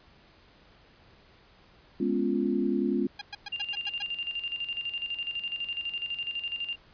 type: chord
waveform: sine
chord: C# dominant seventh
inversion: second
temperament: equal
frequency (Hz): 207.7 / 246.9 / 277.2 / 349.2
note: G#3 / B3 / C#4 / E#4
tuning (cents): 0 / 0 / 0 / 0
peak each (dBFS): -30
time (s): 2-3.07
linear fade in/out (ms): 5
type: tone bursts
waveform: 5% pulse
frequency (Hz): 818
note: G#5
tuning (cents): -26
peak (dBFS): -21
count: 7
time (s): 3.19-4.025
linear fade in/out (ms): 5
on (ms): 25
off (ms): 110
type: tone with tremolo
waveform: sine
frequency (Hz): 2794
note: F7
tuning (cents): 0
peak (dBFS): -29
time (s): 3.52-6.76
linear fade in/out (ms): 10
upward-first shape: square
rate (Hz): 12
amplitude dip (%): 65
effects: pink hiss -58 dBFS RMS until 6.93 s + resampled to 11025 Hz